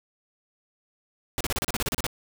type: noise bursts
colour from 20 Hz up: pink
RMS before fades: -27 dBFS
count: 12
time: 1.38-2.066 s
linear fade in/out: 0 ms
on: 26 ms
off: 34 ms
effects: none